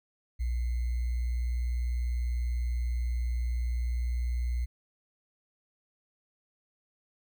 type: tone with sample-and-hold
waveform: sine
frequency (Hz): 60.2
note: B1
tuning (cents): -44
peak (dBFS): -27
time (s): 0.39-4.66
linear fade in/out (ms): 20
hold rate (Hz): 2100
effects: none